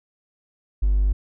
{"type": "tone with hard clipping", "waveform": "triangle", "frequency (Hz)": 49.42, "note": "G1", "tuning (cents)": 15, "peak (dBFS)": -16, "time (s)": [0.82, 1.13], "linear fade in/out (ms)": 10, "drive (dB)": 3, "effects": []}